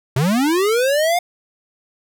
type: linear sweep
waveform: square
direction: up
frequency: 120.2 to 720 Hz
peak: -15 dBFS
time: 0.16-1.19 s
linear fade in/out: 5 ms
effects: none